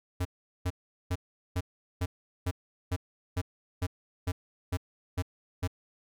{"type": "tone bursts", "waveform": "square", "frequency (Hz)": 90, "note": "F#2", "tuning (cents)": -47, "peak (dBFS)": -28, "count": 13, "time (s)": [0.2, 5.676], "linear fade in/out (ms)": 10, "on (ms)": 52, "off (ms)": 400, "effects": []}